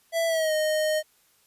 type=tone with pitch glide; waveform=square; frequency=663 to 618.6 Hz; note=E5 to D#5; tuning=+10 to -10 cents; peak=-23 dBFS; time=0.12-1.03 s; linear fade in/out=50 ms; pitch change=-120 cents; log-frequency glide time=0.27-0.53 s; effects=white hiss -63 dBFS RMS until 1.46 s + resampled to 32000 Hz